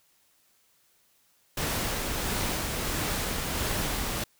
pink noise with tremolo, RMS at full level -29 dBFS, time 1.57-4.24 s, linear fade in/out 5 ms, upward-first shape sine, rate 1.5 Hz, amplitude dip 25%, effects white hiss -66 dBFS RMS until 4.39 s

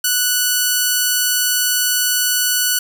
5% pulse tone, 1480 Hz, F#6, in tune, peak -3 dBFS, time 0.04-2.79 s, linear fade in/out 5 ms, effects none

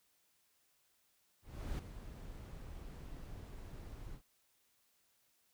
brown noise with ADSR envelope, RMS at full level -38 dBFS, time 1.42-4.22 s, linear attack 370 ms, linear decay 4 ms, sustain -11 dB, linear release 89 ms, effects white hiss -75 dBFS RMS until 5.53 s

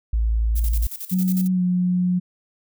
sine tone, 55.6 Hz, A1, 19 cents sharp, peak -17 dBFS, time 0.13-0.87 s, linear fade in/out 5 ms
violet noise with tremolo, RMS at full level -31 dBFS, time 0.55-1.48 s, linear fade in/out 20 ms, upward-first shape square, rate 11 Hz, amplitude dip 75%
sine tone with pitch glide, 185 to 180.15 Hz, F#3 to F#3, 0 to -46 cents, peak -17 dBFS, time 1.11-2.2 s, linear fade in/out 20 ms, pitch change -46 cents, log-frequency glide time 1.52-1.62 s
effects none

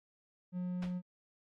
triangle tone, 180.1 Hz, F#3, 46 cents flat, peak -33 dBFS, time 0.52-1.02 s, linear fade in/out 50 ms
pink noise with exponential decay, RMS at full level -42 dBFS, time 0.82-1 s, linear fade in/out 5 ms, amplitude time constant 38 ms
effects low-pass 4000 Hz 12 dB/octave + AAC 64 kbps

